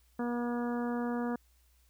harmonic tone, 240 Hz, B3, 49 cents flat, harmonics 1 / 2 / 3 / 4 / 5 / 6 / 7, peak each -32 / -38 / -42 / -44 / -46 / -48 / -49 dBFS, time 0.19-1.36 s, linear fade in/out 5 ms, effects added 60 Hz sine -64 dBFS peak until 1.89 s + white hiss -71 dBFS RMS until 1.89 s

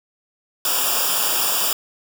white noise with comb filter, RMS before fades -20 dBFS, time 0.65-1.73 s, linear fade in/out 2 ms, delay 0.48 ms, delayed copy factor -1, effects none

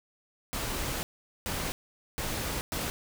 pink noise bursts at uneven times, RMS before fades -33 dBFS, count 4, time 0.53-1.03 / 1.46-1.72 / 2.18-2.61 / 2.72-2.9 s, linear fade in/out 0 ms, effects none

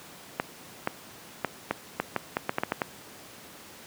clicks, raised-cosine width 0.5 ms, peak -10 dBFS, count 12, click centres 0.399 / 0.874 / 1.447 / 1.71 / 2 / 2.163 / 2.369 / 2.494 / 2.584 / 2.635 / 2.721 / 2.818 s, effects pink hiss -47 dBFS RMS until 3.86 s + high-pass 150 Hz 12 dB/octave

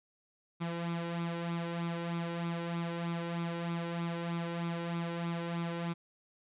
sawtooth tone with flanger, 169.6 Hz, E3, 50 cents sharp, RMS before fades -36 dBFS, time 0.6-5.94 s, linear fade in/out 20 ms, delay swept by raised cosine 0.83 to 2.13 ms, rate 3.2 Hz, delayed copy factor +0.6, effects resampled to 8000 Hz

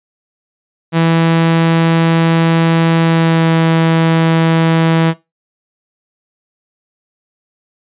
sawtooth tone with pitch glide, 164.81 to 163.48 Hz, E3 to E3, 0 to -14 cents, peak -5 dBFS, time 0.92-5.14 s, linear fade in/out 50 ms, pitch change -14 cents, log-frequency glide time 3-3.53 s, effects noise-tail reverb RT60 0.2 s tail -17 dB re dry + resampled to 8000 Hz

